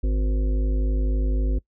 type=harmonic tone; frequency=51.9 Hz; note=G#1; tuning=in tune; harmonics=1 / 3 / 5 / 7 / 9 / 10; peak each=-19 / -40 / -33 / -37 / -42 / -42 dBFS; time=0.03-1.59 s; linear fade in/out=10 ms; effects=noise-tail reverb RT60 0.1 s tail -22 dB re dry